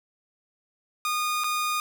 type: tone with dropouts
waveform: sawtooth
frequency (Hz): 1226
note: D#6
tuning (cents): -26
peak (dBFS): -21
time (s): 1.05-1.8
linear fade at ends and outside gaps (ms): 1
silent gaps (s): 1.437-1.442
effects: none

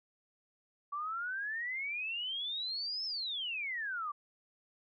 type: exponential two-way sweep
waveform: sine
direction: up then down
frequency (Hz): 1137 to 5340 to 1144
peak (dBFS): -35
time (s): 0.92-4.12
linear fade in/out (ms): 10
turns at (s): 3.05
effects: none

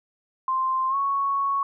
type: tone with pitch glide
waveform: sine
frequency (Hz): 1046.5 to 1108.7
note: C6 to C#6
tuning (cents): 0 to 0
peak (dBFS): -21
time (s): 0.48-1.63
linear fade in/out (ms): 2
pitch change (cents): +100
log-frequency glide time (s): 0.89-0.96
effects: none

